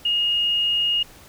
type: tone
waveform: sine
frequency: 2857 Hz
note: F7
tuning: 39 cents sharp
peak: -18 dBFS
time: 0.05-1.03 s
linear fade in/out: 5 ms
effects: pink hiss -47 dBFS RMS until 1.28 s